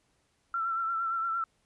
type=tone with vibrato; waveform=sine; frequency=1347 Hz; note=E6; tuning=37 cents sharp; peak=-28 dBFS; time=0.54-1.44 s; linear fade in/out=2 ms; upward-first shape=sine; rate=8.7 Hz; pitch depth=38 cents each way; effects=pink hiss -72 dBFS RMS until 1.65 s + resampled to 24000 Hz